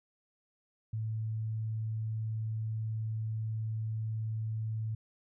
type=tone; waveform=sine; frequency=110.2 Hz; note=A2; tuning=3 cents sharp; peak=-32 dBFS; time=0.93-4.95 s; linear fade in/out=5 ms; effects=none